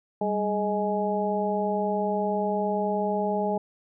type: harmonic tone with a mistuned harmonic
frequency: 209 Hz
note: G#3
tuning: 11 cents sharp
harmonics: 1 / 2 / 3 / 4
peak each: -29 / -29 / -29 / -29 dBFS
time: 0.21-3.58 s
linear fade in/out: 5 ms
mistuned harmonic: 1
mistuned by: -100 cents
effects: none